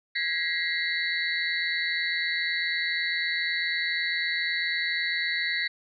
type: tone cluster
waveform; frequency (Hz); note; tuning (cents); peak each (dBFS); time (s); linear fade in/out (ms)
sine; 1645 / 1921 / 2089 / 3939 / 4407; G#6 / B6 / C7 / B7 / C#8; -17 / -48 / -3 / -5 / -11; -35 / -29 / -31 / -32 / -36; 0.15-5.68; 10
effects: none